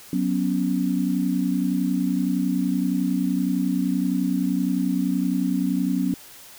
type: chord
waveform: sine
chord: F# suspended fourth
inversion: none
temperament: just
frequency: 185 / 246.7 / 277.5 Hz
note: F#3 / B3 / C#4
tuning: 0 / -2 / +2 cents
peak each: -24 / -25 / -24 dBFS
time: 0.13-6.14 s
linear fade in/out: 2 ms
effects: white hiss -45 dBFS RMS until 6.58 s